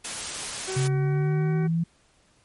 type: noise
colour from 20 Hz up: white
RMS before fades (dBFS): -32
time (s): 0.04-0.88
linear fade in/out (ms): 10
type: harmonic tone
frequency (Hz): 378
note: F#4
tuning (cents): +37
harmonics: 1 / 2 / 3 / 4 / 5 / 6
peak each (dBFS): -30 / -40 / -46 / -42 / -47 / -46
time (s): 0.67-1.68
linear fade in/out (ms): 20
type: exponential sweep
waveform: sine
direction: up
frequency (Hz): 133.6 to 169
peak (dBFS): -21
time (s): 0.76-1.84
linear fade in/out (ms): 10
effects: pink hiss -62 dBFS RMS until 2.44 s + MP3 48 kbps